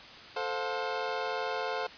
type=chord; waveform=25% pulse; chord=F major; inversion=first; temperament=equal with one note detuned; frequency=440 / 523.3 / 714 Hz; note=A4 / C5 / F5; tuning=0 / 0 / +38 cents; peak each=-32 dBFS; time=0.36-1.87 s; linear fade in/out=5 ms; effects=white hiss -48 dBFS RMS until 1.97 s + resampled to 11025 Hz